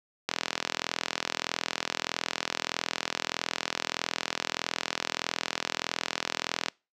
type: click train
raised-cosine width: 0.2 ms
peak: -9 dBFS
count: 267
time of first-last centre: 0.29-6.684 s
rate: 41.6 Hz
effects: noise-tail reverb RT60 0.3 s tail -26 dB re dry + high-pass 200 Hz 12 dB/octave